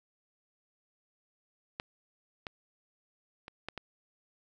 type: clicks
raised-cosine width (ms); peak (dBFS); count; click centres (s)
0.3; -19 / -22 / -28 / -21 / -23; 5; 1.799 / 2.468 / 3.481 / 3.686 / 3.777
effects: none